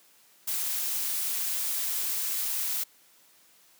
blue noise, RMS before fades -30 dBFS, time 0.47-2.84 s, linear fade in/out 10 ms, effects white hiss -60 dBFS RMS until 3.79 s + high-pass 150 Hz 12 dB/octave

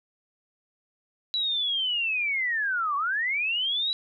sine linear two-way sweep, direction down then up, 3951 to 1100 to 3951 Hz, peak -24 dBFS, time 1.34-3.93 s, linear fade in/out 0 ms, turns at 2.96 s, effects none

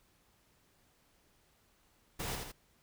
pink noise with echo, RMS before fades -39 dBFS, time 2.19-2.36 s, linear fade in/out 10 ms, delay 80 ms, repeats 2, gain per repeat -4 dB, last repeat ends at 2.52 s, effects pink hiss -70 dBFS RMS until 2.82 s

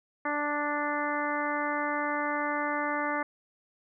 harmonic tone, 293.7 Hz, D4, in tune, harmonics 1 / 2 / 3 / 4 / 5 / 6 / 7, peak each -35 / -35 / -34 / -34 / -37 / -36 / -38 dBFS, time 0.25-3.23 s, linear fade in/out 5 ms, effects none

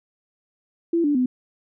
sine tone with pitch steps, 336.9 / 291.6 / 252.4 Hz, E4 / D4 / B3, +38 / -12 / +38 cents, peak -17 dBFS, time 0.93-1.26 s, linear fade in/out 5 ms, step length 110 ms, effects none

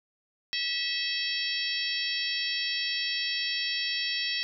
harmonic tone with a mistuned harmonic, 650 Hz, E5, 24 cents flat, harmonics 3 / 4 / 5 / 6 / 7 / 8, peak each -35 / -35 / -35 / -35 / -35 / -35 dBFS, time 0.53-4.43 s, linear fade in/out 0 ms, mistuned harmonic 8, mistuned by +57 cents, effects none

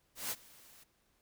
white noise with ADSR envelope, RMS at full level -36 dBFS, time 0.15-0.84 s, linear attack 160 ms, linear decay 43 ms, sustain -23 dB, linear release 11 ms, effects pink hiss -74 dBFS RMS until 1.21 s

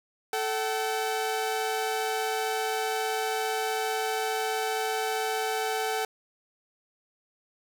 sawtooth tone pair together, 438.6 / 762 Hz, A4 / G5, -6 / -49 cents, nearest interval minor seventh, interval 957 cents, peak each -26 dBFS, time 0.33-6.05 s, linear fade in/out 2 ms, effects none

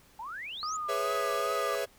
sine exponential sweep, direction up, 836 to 7390 Hz, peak -37 dBFS, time 0.19-0.77 s, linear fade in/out 5 ms
sine tone with vibrato, 1223 Hz, D#6, 30 cents flat, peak -32 dBFS, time 0.63-1.75 s, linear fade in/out 0 ms, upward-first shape triangle, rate 2.5 Hz, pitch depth 64 cents each way
45% pulse chord, C# minor seventh, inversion second, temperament equal, 415.3 / 493.9 / 554.4 / 659.3 Hz, G#4 / B4 / C#5 / E5, 0 / 0 / 0 / 0 cents, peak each -36 / -36 / -35 / -36 dBFS, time 0.88-1.86 s, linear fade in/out 20 ms
effects pink hiss -60 dBFS RMS until 1.98 s

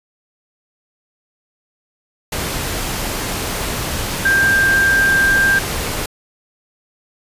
sine tone in noise, 1586 Hz, G6, 20 cents sharp, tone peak -11 dBFS, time 4.25-5.59 s, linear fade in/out 5 ms, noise pink, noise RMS -22 dBFS, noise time 2.32-6.06 s, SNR +8 dB, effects resampled to 32000 Hz

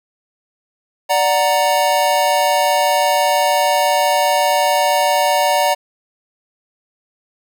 square chord, D augmented, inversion none, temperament equal, 587.3 / 740 / 932.3 Hz, D5 / F#5 / A#5, 0 / 0 / 0 cents, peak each -18 dBFS, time 1.09-5.75 s, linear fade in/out 20 ms, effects none

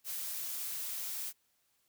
blue noise, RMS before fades -39 dBFS, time 0.04-1.33 s, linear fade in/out 50 ms, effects white hiss -75 dBFS RMS until 1.88 s

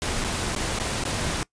pink noise with dropouts, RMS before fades -27 dBFS, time 0.02-1.43 s, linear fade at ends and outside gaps 0 ms, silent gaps 0.24-0.246 / 0.55-0.562 / 0.788-0.799 / 1.038-1.052 s, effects noise-tail reverb RT60 0.1 s tail -22 dB re dry + resampled to 22050 Hz

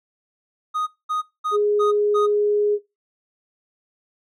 triangle tone bursts, 1244.5 Hz, D#6, in tune, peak -19 dBFS, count 5, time 0.74-2.27 s, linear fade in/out 20 ms, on 130 ms, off 220 ms
sine tone, 415.3 Hz, G#4, in tune, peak -16 dBFS, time 1.51-2.79 s, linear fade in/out 50 ms
effects noise-tail reverb RT60 0.2 s tail -18 dB re dry

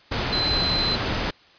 sine tone in noise, 4066 Hz, B7, 50 cents sharp, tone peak -22 dBFS, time 0.32-0.96 s, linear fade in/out 10 ms, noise pink, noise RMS -25 dBFS, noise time 0.11-1.31 s, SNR 0 dB, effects white hiss -53 dBFS RMS until 1.58 s + resampled to 11025 Hz

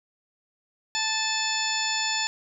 harmonic tone with a mistuned harmonic, 880 Hz, A5, in tune, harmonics 1 / 2 / 3 / 4 / 5 / 6 / 8, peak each -32 / -32 / -32 / -32 / -32 / -32 / -32 dBFS, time 0.95-2.27 s, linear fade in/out 0 ms, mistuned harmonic 3, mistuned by -22 cents, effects none

